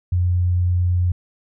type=tone; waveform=sine; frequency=89.1 Hz; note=F2; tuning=35 cents sharp; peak=-15 dBFS; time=0.12-1.12 s; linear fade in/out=5 ms; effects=none